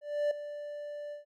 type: tone with ADSR envelope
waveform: triangle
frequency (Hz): 587.3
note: D5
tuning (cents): 0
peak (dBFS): -23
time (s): 0.01-1.25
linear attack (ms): 300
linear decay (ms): 4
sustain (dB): -13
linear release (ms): 130
effects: none